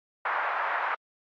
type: band-pass noise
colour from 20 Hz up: pink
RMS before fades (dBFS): -29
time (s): 0.25-0.95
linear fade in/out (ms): 5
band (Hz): 790 to 1800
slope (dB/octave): 24
effects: AAC 64 kbps